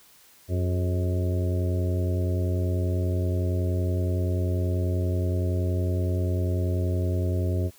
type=harmonic tone with a mistuned harmonic; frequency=90.5 Hz; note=F#2; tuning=38 cents flat; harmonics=1 / 2 / 3 / 4 / 5 / 6 / 7; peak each=-23 / -35 / -35 / -34 / -39 / -40 / -38 dBFS; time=0.48-7.71 s; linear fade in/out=50 ms; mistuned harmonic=5; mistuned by=-76 cents; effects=white hiss -55 dBFS RMS until 7.78 s